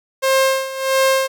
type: tone with tremolo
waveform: sawtooth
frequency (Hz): 532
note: C5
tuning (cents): +29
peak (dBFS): -8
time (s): 0.22-1.28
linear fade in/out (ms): 20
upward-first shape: sine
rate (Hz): 1.5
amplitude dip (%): 80
effects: none